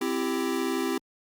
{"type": "chord", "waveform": "square", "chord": "C major", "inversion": "none", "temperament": "equal with one note detuned", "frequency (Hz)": [261.6, 334.2, 392], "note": ["C4", "E4", "G4"], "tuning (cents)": [0, 24, 0], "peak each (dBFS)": -31, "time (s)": [0.01, 0.98], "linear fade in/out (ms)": 5, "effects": ["Opus 48 kbps"]}